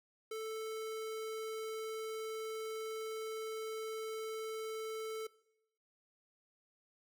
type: tone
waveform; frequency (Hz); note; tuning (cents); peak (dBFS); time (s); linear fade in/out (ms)
square; 440.2; A4; +1; -40; 0.31-5.27; 5
effects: noise-tail reverb RT60 0.8 s tail -21 dB re dry